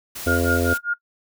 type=noise; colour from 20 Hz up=white; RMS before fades=-33 dBFS; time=0.15-0.78 s; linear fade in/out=10 ms
type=harmonic tone; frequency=85.8 Hz; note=F2; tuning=30 cents flat; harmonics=1 / 3 / 4 / 5 / 6 / 7 / 8; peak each=-23 / -24 / -28 / -26 / -27 / -32 / -31 dBFS; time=0.26-0.74 s; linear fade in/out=10 ms
type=tone with tremolo; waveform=sine; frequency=1420 Hz; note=F6; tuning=28 cents sharp; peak=-18 dBFS; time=0.27-0.94 s; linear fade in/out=10 ms; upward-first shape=sine; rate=5 Hz; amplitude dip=100%
effects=noise-tail reverb RT60 0.1 s tail -21 dB re dry